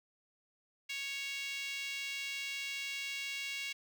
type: tone with high-pass filter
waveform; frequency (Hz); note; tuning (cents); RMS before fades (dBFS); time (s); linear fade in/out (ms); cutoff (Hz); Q
5% pulse; 554.4; C#5; 0; -40; 0.89-3.73; 10; 2400; 4.8
effects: none